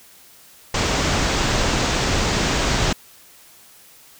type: low-pass noise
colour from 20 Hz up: pink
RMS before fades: -20 dBFS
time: 0.74-2.93 s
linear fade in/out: 5 ms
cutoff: 7500 Hz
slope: 48 dB/octave
effects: white hiss -48 dBFS RMS until 4.19 s